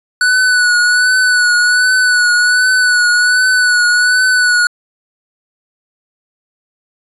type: tone with vibrato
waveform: square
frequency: 1480 Hz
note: F#6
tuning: in tune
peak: -9 dBFS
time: 0.21-4.67 s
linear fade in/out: 2 ms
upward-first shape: triangle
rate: 1.3 Hz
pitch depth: 41 cents each way
effects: resampled to 24000 Hz